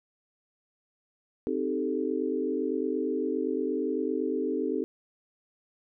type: chord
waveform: sine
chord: A half-diminished seventh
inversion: first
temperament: equal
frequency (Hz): 261.6 / 311.1 / 392 / 440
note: C4 / Eb4 / G4 / A4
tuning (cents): 0 / 0 / 0 / 0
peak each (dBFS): -32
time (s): 1.47-4.84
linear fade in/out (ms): 0
effects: none